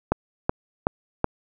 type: click train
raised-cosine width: 1 ms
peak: -5 dBFS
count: 4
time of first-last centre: 0.12-1.244 s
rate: 2.67 Hz
effects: none